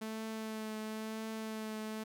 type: tone with vibrato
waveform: sawtooth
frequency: 218.8 Hz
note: A3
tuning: 9 cents flat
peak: -35 dBFS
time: 0.01-2.04 s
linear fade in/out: 10 ms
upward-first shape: triangle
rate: 0.98 Hz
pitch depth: 20 cents each way
effects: none